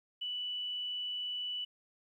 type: tone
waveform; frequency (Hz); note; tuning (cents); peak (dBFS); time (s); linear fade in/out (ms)
sine; 2966; F#7; +4; -35; 0.21-1.65; 10
effects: 12-bit